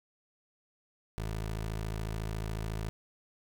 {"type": "tone", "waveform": "20% pulse", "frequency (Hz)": 54, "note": "A1", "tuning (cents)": -32, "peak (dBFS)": -29, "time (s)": [1.18, 2.89], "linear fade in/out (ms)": 0, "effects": []}